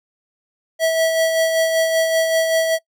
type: tone with tremolo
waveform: square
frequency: 650 Hz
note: E5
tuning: 24 cents flat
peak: -14 dBFS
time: 0.79-2.79 s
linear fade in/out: 50 ms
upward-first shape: sine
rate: 5.2 Hz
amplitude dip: 40%
effects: noise-tail reverb RT60 0.1 s tail -23 dB re dry